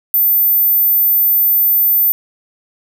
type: tone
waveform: sine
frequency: 14080 Hz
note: A9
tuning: in tune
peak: -9 dBFS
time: 0.14-2.12 s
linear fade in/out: 0 ms
effects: none